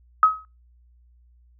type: tone with exponential decay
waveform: sine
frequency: 1273 Hz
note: D#6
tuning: 39 cents sharp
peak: -8 dBFS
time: 0.23-0.45 s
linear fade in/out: 1 ms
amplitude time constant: 46 ms
effects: noise-tail reverb RT60 0.3 s tail -25 dB re dry + added 60 Hz sine -53 dBFS peak until 1.59 s